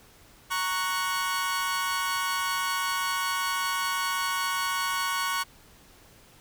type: chord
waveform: sawtooth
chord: F# major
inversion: first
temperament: equal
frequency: 932.3 / 1108.7 / 1480 Hz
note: A#5 / C#6 / F#6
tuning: 0 / 0 / 0 cents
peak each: -30 / -25 / -28 dBFS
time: 0.5-5.44 s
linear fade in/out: 20 ms
effects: pink hiss -55 dBFS RMS until 6.4 s